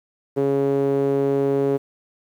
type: tone with band-pass filter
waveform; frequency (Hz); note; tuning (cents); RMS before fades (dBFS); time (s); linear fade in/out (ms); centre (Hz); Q
sawtooth; 138.59; C#3; 0; -20; 0.36-1.78; 20; 400; 3.5
effects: 9-bit